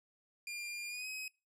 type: tone with pitch glide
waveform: sawtooth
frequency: 2401 to 2536 Hz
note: D7 to D#7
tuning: +38 to +32 cents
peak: -37 dBFS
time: 0.47-1.28 s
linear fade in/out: 2 ms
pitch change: +94 cents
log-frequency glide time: 0.88-1.07 s
effects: noise-tail reverb RT60 0.3 s tail -24 dB re dry + low-pass 12000 Hz 12 dB/octave